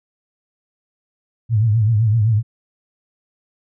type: tone with vibrato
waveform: sine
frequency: 110 Hz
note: A2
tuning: in tune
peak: -12 dBFS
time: 1.49-2.43 s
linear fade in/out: 50 ms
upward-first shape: triangle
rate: 7.8 Hz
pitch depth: 140 cents each way
effects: none